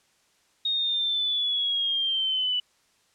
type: linear sweep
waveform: sine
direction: down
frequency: 3729 to 2960 Hz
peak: -23 dBFS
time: 0.65-2.6 s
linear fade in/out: 5 ms
effects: white hiss -65 dBFS RMS until 3.14 s + low-pass 8000 Hz 12 dB/octave